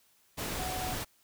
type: tone in noise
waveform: sine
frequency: 740 Hz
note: F#5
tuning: in tune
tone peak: -37 dBFS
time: 0.58-0.95 s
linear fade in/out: 20 ms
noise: pink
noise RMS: -36 dBFS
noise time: 0.37-1.05 s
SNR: -4 dB
effects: white hiss -67 dBFS RMS until 1.23 s